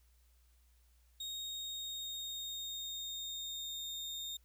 35% pulse tone with pitch glide, 3729 to 3671 Hz, A#7 to A#7, 0 to -27 cents, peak -39 dBFS, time 1.2-4.37 s, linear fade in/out 5 ms, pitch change -27 cents, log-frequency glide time 1.4-3.84 s, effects added 60 Hz sine -65 dBFS peak until 4.44 s + white hiss -75 dBFS RMS until 4.44 s

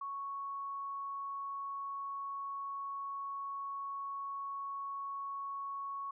sine tone, 1108.7 Hz, C#6, in tune, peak -38 dBFS, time 0.01-6.11 s, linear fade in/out 5 ms, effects none

